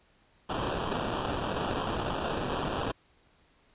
blue noise with sample-and-hold, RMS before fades -32 dBFS, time 0.49-2.92 s, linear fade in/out 10 ms, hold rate 2100 Hz, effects pink hiss -65 dBFS RMS until 3.74 s + resampled to 8000 Hz

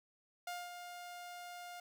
sawtooth tone with ADSR envelope, 707 Hz, F5, 21 cents sharp, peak -36 dBFS, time 0.47-1.8 s, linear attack 4 ms, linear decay 220 ms, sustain -7 dB, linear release 3 ms, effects none

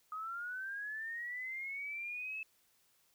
sine linear sweep, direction up, 1244.5 to 2618 Hz, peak -39 dBFS, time 0.12-2.43 s, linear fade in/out 2 ms, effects white hiss -72 dBFS RMS until 3.14 s

